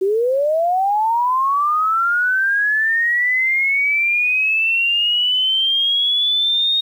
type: linear sweep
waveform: sine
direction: up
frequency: 370 to 3729 Hz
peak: -14 dBFS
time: 0.01-6.81 s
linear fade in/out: 10 ms
effects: 8-bit